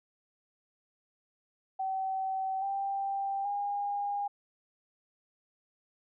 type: tone with pitch steps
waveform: sine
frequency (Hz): 765 / 787.9 / 811.4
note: G5 / G5 / G#5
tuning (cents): -42 / +9 / -41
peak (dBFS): -30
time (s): 1.79-4.28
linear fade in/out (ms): 10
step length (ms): 830
effects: none